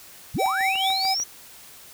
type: linear sweep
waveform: sine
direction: up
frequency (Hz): 58.27 to 5920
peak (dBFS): -23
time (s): 0.34-1.24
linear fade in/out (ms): 10
type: tone with tremolo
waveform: square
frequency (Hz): 768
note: G5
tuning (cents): -36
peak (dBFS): -22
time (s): 0.38-1.15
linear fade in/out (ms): 20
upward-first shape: sine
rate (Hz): 4.5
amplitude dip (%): 55
type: click train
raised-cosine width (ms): 0.5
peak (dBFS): -24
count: 6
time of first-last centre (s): 0.46-1.2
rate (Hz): 6.76
effects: white hiss -46 dBFS RMS until 1.93 s